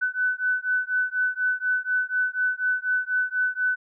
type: beating tone pair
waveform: sine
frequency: 1500 / 1504.1 Hz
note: F#6 / F#6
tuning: +23 / +28 cents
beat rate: 4.1 Hz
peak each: -25 dBFS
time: 0.01-3.76 s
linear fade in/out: 20 ms
effects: none